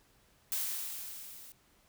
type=noise with level ramp; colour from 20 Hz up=blue; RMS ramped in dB=-33 to -52 dBFS; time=0.52-1.52 s; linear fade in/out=0 ms; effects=pink hiss -67 dBFS RMS until 1.88 s